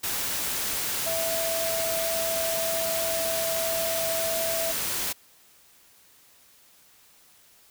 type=tone in noise; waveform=sine; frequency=659.3 Hz; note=E5; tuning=in tune; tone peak=-28 dBFS; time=1.06-4.72 s; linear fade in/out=10 ms; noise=white; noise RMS=-29 dBFS; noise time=0.03-5.13 s; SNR=-2 dB; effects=white hiss -57 dBFS RMS until 7.7 s